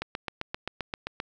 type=click train; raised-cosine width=0.3 ms; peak=-15 dBFS; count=10; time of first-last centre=0.02-1.201 s; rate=7.62 Hz; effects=none